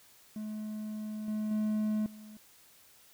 triangle tone with level steps, 214 Hz, A3, 48 cents flat, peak -34 / -29 / -26 / -45 dBFS, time 0.36-2.37 s, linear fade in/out 2 ms, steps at 1.28 / 1.51 / 2.06 s, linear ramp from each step 2 ms, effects white hiss -60 dBFS RMS until 3.13 s

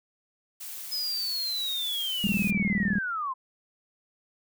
blue noise, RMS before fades -39 dBFS, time 0.6-2.51 s, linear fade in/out 10 ms
sine linear sweep, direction down, 5100 to 1006 Hz, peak -28 dBFS, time 0.91-3.34 s, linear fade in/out 20 ms
sine tone bursts, 199.8 Hz, G3, 33 cents sharp, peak -22 dBFS, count 15, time 2.24-2.984 s, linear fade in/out 0 ms, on 30 ms, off 21 ms
effects none

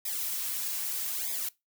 blue noise with flanger, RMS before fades -33 dBFS, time 0.05-1.49 s, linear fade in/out 5 ms, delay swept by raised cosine 0.69 to 6.49 ms, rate 0.8 Hz, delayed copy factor -0.95, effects noise-tail reverb RT60 0.2 s tail -21 dB re dry

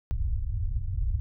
pink low-pass noise, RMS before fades -28 dBFS, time 0.11-1.2 s, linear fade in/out 0 ms, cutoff 110 Hz, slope 48 dB/octave, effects none

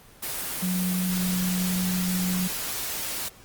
sine tone in noise, 182.3 Hz, F#3, 25 cents flat, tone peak -24 dBFS, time 0.62-2.48 s, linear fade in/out 10 ms, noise white, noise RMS -31 dBFS, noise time 0.22-3.29 s, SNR +4 dB, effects pink hiss -51 dBFS RMS until 3.44 s + Opus 24 kbps

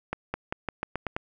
accelerating click train, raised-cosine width 0.5 ms, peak -14 dBFS, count 8, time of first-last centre 0.13-1.165 s, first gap 210 ms, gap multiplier 0.88, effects none

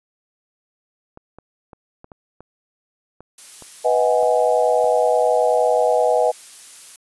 clicks, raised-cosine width 1 ms, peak -26 dBFS, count 10, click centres 1.174 / 1.386 / 1.732 / 2.044 / 2.118 / 2.406 / 3.206 / 3.623 / 4.231 / 4.843 s
blue noise, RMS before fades -38 dBFS, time 3.38-6.96 s, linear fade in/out 2 ms
sine chord, G# minor seventh, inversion first, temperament equal with one note detuned, 493.9 / 631.7 / 740 / 830.6 Hz, B4 / D#5 / F#5 / G#5, 0 / +26 / 0 / 0 cents, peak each -18 / -18 / -21 / -23 dBFS, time 3.84-6.32 s, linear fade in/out 20 ms
effects resampled to 24000 Hz

